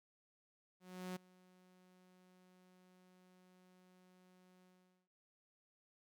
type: tone with ADSR envelope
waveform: sawtooth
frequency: 183.1 Hz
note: F#3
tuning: 18 cents flat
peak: -38 dBFS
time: 0.8-5.09 s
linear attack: 360 ms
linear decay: 10 ms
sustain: -24 dB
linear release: 460 ms
effects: none